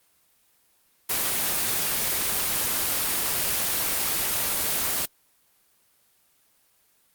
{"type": "noise", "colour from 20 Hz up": "white", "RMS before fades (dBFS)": -25, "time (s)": [1.09, 5.06], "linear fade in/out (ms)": 10, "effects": ["white hiss -64 dBFS RMS until 7.14 s", "Opus 24 kbps"]}